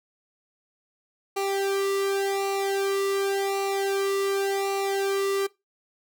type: tone with flanger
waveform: sawtooth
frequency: 393.4 Hz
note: G4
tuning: 6 cents sharp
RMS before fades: -26 dBFS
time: 1.36-5.47 s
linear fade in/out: 10 ms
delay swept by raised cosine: 0.59 to 1.24 ms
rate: 0.89 Hz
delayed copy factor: -1
effects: noise-tail reverb RT60 0.2 s tail -20 dB re dry